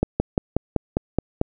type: slowing click train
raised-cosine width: 2 ms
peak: -5 dBFS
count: 8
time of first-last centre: 0.03-1.414 s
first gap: 170 ms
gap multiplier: 1.05
effects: none